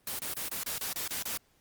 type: noise bursts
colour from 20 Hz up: white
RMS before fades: -35 dBFS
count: 9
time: 0.07-1.374 s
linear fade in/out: 2 ms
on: 120 ms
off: 28 ms
effects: pink hiss -68 dBFS RMS until 1.6 s + Opus 24 kbps